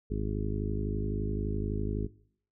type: harmonic tone with a mistuned harmonic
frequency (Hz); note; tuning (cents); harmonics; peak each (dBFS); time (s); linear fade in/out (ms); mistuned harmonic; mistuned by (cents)
51.91; G#1; 0; 1 / 2 / 3 / 4 / 5 / 6 / 7 / 8; -32 / -36 / -40 / -38 / -41 / -42 / -42 / -40; 0.1-2.07; 10; 1; -17
effects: noise-tail reverb RT60 0.6 s tail -20 dB re dry